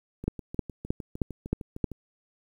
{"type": "two click trains", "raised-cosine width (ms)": 3, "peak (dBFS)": [-24, -12], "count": [12, 6], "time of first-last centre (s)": [[0.24, 1.917], [0.28, 1.843]], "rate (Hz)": [6.56, 3.2], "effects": ["9-bit"]}